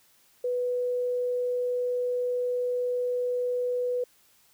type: tone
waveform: sine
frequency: 493.9 Hz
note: B4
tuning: in tune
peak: -25 dBFS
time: 0.44-4.04 s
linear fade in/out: 5 ms
effects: white hiss -62 dBFS RMS until 4.53 s